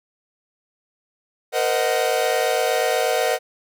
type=chord; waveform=45% pulse; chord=C half-diminished seventh; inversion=third; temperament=equal with one note detuned; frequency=466.2 / 514.6 / 622.3 / 740 Hz; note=Bb4 / C5 / Eb5 / Gb5; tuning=0 / -29 / 0 / 0 cents; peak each=-24 dBFS; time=1.52-3.39 s; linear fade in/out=50 ms; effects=none